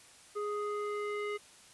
square tone with low-pass filter sweep, 415.3 Hz, G#4, in tune, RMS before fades -36 dBFS, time 0.35-1.38 s, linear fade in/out 20 ms, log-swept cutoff 1100 to 2400 Hz, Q 2.2, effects white hiss -57 dBFS RMS until 1.73 s + resampled to 24000 Hz

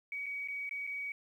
sine tone with dropouts, 2262 Hz, C#7, 34 cents sharp, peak -36 dBFS, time 0.12-1.12 s, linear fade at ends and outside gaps 2 ms, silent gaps 0.26-0.264 / 0.476-0.484 / 0.693-0.71 / 0.868-0.873 s, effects 11-bit

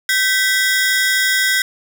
sawtooth ring-modulated tone, 1759 Hz, A6, 1 cent flat, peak -7 dBFS, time 0.09-1.62 s, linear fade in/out 2 ms, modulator 216 Hz, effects none

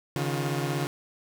sawtooth tone cluster, 140.3 / 156.8 / 356.5 Hz, C#3 / D#3 / F4, +21 / +14 / +36 cents, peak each -25 / -29 / -29 dBFS, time 0.16-0.87 s, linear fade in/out 0 ms, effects none

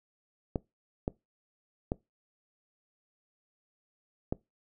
clicks, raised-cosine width 2 ms, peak -16 dBFS, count 4, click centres 0.558 / 1.079 / 1.919 / 4.325 s, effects noise-tail reverb RT60 0.2 s tail -22 dB re dry

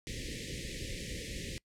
pink band-stop noise, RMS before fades -40 dBFS, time 0.07-1.58 s, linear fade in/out 0 ms, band 550 to 1800 Hz, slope 96 dB/octave, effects noise-tail reverb RT60 0.1 s tail -24 dB re dry + low-pass 8000 Hz 12 dB/octave

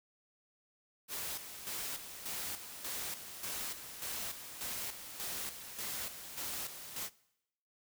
white noise with tremolo, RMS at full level -40 dBFS, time 1.08-7.1 s, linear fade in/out 50 ms, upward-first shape square, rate 1.7 Hz, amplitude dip 60%, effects noise-tail reverb RT60 0.8 s tail -21 dB re dry

